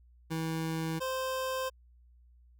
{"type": "tone pair in turn", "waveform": "25% pulse", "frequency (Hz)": [161.6, 521.1], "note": ["E3", "C5"], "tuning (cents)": [-34, -7], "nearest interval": "octave + minor sixth", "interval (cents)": 2027, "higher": "second", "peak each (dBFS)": -28, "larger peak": "neither", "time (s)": [[0.3, 1], [1, 1.7]], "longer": "neither", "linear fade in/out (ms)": 20, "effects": ["added 60 Hz sine -57 dBFS peak until 2.59 s"]}